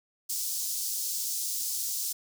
pink high-pass noise, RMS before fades -32 dBFS, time 0.29-2.13 s, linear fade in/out 10 ms, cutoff 5200 Hz, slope 24 dB/octave, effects none

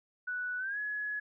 sine tone with pitch glide, 1480 to 1690.3 Hz, F#6 to G#6, 0 to +30 cents, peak -33 dBFS, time 0.27-1.2 s, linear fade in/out 10 ms, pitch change +230 cents, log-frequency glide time 0.58-0.78 s, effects none

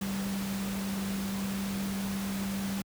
sine tone in noise, 196 Hz, G3, in tune, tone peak -31 dBFS, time 0.01-2.82 s, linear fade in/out 5 ms, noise pink, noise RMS -39 dBFS, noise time 0.01-2.82 s, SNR +5 dB, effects high-pass 60 Hz 12 dB/octave

